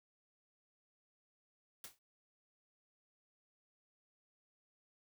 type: noise with exponential decay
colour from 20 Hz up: white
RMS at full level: -45 dBFS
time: 1.84-1.99 s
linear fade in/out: 2 ms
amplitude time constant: 31 ms
effects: none